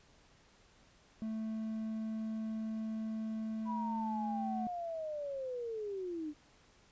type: tone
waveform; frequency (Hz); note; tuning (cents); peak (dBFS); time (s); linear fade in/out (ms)
triangle; 220; A3; 0; -34; 1.22-4.67; 0
type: linear sweep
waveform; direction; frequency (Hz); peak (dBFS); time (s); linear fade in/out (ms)
sine; down; 987.8 to 290; -37; 3.65-6.34; 50
effects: pink hiss -65 dBFS RMS until 6.91 s + resampled to 16000 Hz